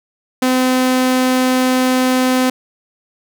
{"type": "tone", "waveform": "sawtooth", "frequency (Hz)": 256, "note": "C4", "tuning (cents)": -38, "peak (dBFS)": -8, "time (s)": [0.42, 2.5], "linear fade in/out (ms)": 5, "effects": []}